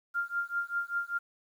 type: tone with tremolo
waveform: sine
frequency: 1396.9 Hz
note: F6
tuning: in tune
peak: -26 dBFS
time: 0.14-1.19 s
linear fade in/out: 20 ms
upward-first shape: triangle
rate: 5.1 Hz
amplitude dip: 100%
effects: 10-bit